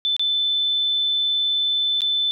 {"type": "tone with dropouts", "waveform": "sine", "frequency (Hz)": 3521, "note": "A7", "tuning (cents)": 0, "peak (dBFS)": -18, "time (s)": [0.05, 2.31], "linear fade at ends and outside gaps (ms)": 0, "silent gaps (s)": [[0.165, 0.195], [2.007, 2.018]], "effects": []}